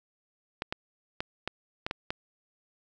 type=clicks; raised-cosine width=0.3 ms; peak=-15 dBFS; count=7; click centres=0.621 / 0.725 / 1.205 / 1.476 / 1.865 / 1.911 / 2.105 s; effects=none